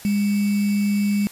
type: tone with sample-and-hold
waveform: sine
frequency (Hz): 204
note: G#3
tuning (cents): -31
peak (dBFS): -17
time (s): 0.05-1.27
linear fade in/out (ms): 0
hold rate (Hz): 2450
effects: white hiss -42 dBFS RMS until 1.31 s + resampled to 32000 Hz